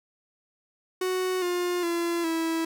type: tone with pitch steps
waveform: 45% pulse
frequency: 370 / 355.1 / 340.9 / 327.2 Hz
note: F#4 / F4 / F4 / E4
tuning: 0 / +29 / -42 / -13 cents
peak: -25 dBFS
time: 1.01-2.65 s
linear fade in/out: 5 ms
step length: 410 ms
effects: none